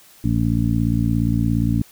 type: harmonic tone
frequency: 57.2 Hz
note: A#1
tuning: 32 cents flat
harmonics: 1 / 2 / 3 / 4 / 5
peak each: -24 / -20 / -24 / -22 / -24 dBFS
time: 0.24-1.82 s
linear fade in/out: 5 ms
effects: white hiss -49 dBFS RMS until 1.91 s